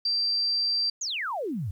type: tone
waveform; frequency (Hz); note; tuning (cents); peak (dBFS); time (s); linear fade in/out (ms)
sine; 4699; D8; 0; -23; 0.05-0.9; 5
type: exponential sweep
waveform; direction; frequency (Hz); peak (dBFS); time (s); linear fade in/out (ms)
sine; down; 7040 to 83.9; -28; 1.01-1.71; 5
effects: 10-bit